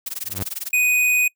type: noise with tremolo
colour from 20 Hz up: blue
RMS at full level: -26 dBFS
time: 0.06-0.71 s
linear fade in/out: 5 ms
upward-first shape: sine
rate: 20 Hz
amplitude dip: 100%
type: tone with exponential growth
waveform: sawtooth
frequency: 96.4 Hz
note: G2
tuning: 28 cents flat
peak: -19 dBFS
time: 0.2-0.43 s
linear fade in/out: 5 ms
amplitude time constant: 49 ms
type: tone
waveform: square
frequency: 2489 Hz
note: D#7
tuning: in tune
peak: -16 dBFS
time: 0.73-1.28 s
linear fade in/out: 5 ms
effects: noise-tail reverb RT60 0.1 s tail -25 dB re dry